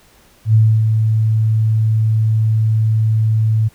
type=tone with ADSR envelope; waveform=sine; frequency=110 Hz; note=A2; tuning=in tune; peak=-6 dBFS; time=0.45-3.69 s; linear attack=92 ms; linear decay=280 ms; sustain=-5 dB; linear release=19 ms; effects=pink hiss -50 dBFS RMS until 3.74 s